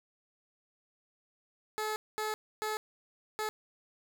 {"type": "tone bursts at uneven times", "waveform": "15% pulse", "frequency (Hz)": 430, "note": "A4", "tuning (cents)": -40, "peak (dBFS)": -26, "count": 4, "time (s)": [[1.78, 1.96], [2.18, 2.34], [2.62, 2.77], [3.39, 3.49]], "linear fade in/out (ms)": 0, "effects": []}